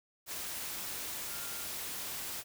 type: tone in noise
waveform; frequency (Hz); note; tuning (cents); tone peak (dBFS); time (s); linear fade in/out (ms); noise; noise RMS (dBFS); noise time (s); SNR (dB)
sine; 1401; F6; +5; -51; 1.27-1.69; 50; white; -40; 0.26-2.44; -14
effects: none